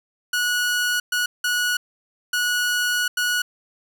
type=tone bursts at uneven times; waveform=sawtooth; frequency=1463 Hz; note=F#6; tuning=20 cents flat; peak=-16 dBFS; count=5; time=0.33-1 / 1.12-1.26 / 1.44-1.77 / 2.33-3.08 / 3.17-3.42 s; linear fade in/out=5 ms; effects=none